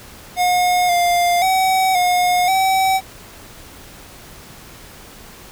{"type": "tone with pitch steps", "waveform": "square", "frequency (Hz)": [720, 701, 756, 719, 764], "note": ["F#5", "F5", "F#5", "F#5", "G5"], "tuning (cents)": [-47, 6, 37, -50, -45], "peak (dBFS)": -14, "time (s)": [0.36, 3.01], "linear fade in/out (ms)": 50, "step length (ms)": 530, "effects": ["pink hiss -40 dBFS RMS until 5.51 s"]}